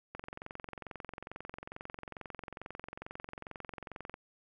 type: click train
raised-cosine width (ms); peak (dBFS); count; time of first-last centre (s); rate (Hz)
0.5; -27; 90; 0.15-4.141; 22.3
effects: none